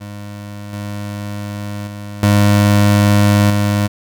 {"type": "tone with level steps", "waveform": "25% pulse", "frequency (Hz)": 102.7, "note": "G#2", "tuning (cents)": -19, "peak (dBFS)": [-24, -19, -23, -5, -9], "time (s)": [0, 3.88], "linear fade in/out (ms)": 20, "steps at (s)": [0.73, 1.87, 2.23, 3.5], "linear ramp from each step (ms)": 2, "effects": []}